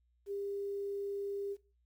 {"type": "tone with quantisation", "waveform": "sine", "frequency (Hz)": 400.6, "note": "G4", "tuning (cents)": 38, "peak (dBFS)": -36, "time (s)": [0.26, 1.57], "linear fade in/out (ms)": 50, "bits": 11, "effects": ["noise-tail reverb RT60 0.3 s tail -17 dB re dry", "added 60 Hz sine -70 dBFS peak until 1.85 s"]}